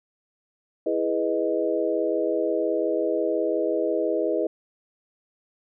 sine chord, E major seventh, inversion none, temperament equal, 329.6 / 415.3 / 493.9 / 622.3 Hz, E4 / G#4 / B4 / D#5, 0 / 0 / 0 / 0 cents, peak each -27 dBFS, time 0.86-4.47 s, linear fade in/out 5 ms, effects none

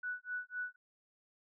sine tone with tremolo, 1480 Hz, F#6, in tune, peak -35 dBFS, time 0.03-0.76 s, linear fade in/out 5 ms, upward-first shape sine, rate 3.9 Hz, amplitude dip 100%, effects none

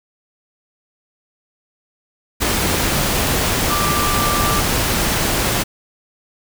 sine tone in noise, 1179 Hz, D6, 6 cents sharp, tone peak -20 dBFS, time 3.69-4.61 s, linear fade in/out 20 ms, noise pink, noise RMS -18 dBFS, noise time 2.4-5.64 s, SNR -5 dB, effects none

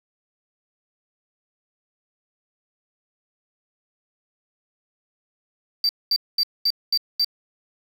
sine tone bursts, 4662 Hz, D8, 14 cents flat, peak -14 dBFS, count 6, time 5.84-7.246 s, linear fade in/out 2 ms, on 51 ms, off 220 ms, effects tanh soft clip ceiling -16 dBFS + 7-bit

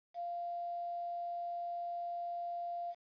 sine tone with quantisation, 694 Hz, F5, 11 cents flat, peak -37 dBFS, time 0.14-2.95 s, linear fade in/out 50 ms, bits 10, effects resampled to 11025 Hz

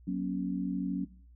sine chord, F# major, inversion none, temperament equal with one note detuned, 185 / 238 / 277.2 Hz, F#3 / A#3 / C#4, 0 / +36 / 0 cents, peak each -32 / -38 / -34 dBFS, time 0.07-1.05 s, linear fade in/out 10 ms, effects noise-tail reverb RT60 0.5 s tail -18 dB re dry + added 60 Hz sine -53 dBFS peak until 1.35 s

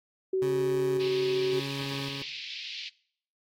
sine tone, 378.6 Hz, F#4, 40 cents sharp, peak -24 dBFS, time 0.33-1.6 s, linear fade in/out 5 ms
20% pulse tone with tremolo, 138.59 Hz, C#3, in tune, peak -28 dBFS, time 0.42-2.22 s, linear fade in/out 2 ms, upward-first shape square, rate 0.9 Hz, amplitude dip 40%
pink band-pass noise, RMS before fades -39 dBFS, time 0.99-2.9 s, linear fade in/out 20 ms, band 2300 to 4900 Hz, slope 48 dB/octave
effects noise-tail reverb RT60 0.6 s tail -22 dB re dry + AAC 64 kbps

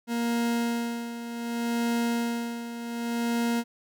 40% pulse tone with tremolo, 234.6 Hz, A#3, 11 cents sharp, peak -23 dBFS, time 0.07-3.64 s, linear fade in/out 50 ms, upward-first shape sine, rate 0.66 Hz, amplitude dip 70%, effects none

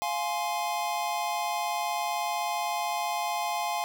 square chord, F minor, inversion none, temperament just, 698.5 / 838.1 / 1047.7 Hz, F5 / Ab5 / C6, 0 / +16 / +2 cents, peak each -33 / -32 / -35 dBFS, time 0.02-3.84 s, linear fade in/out 0 ms, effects none

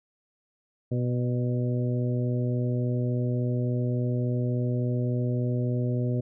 harmonic tone with a mistuned harmonic, 123.47 Hz, B2, in tune, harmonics 1 / 2 / 3 / 4 / 5, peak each -25 / -31 / -35 / -37 / -39 dBFS, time 0.91-6.21 s, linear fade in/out 10 ms, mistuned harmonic 5, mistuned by -20 cents, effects none

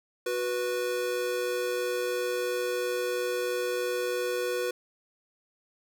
square tone pair together, 367.3 / 490.3 Hz, F#4 / B4, -13 / -13 cents, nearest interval perfect fourth, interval 500 cents, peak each -33 / -30 dBFS, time 0.26-4.71 s, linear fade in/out 5 ms, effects none

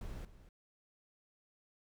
brown noise with echo, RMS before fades -44 dBFS, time 0.01-0.25 s, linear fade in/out 2 ms, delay 240 ms, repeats 1, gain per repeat -14 dB, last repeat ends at 0.49 s, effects none

